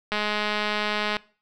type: click train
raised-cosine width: 0.3 ms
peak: -10 dBFS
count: 221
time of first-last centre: 0.12-1.168 s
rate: 210 Hz
effects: noise-tail reverb RT60 0.4 s tail -21 dB re dry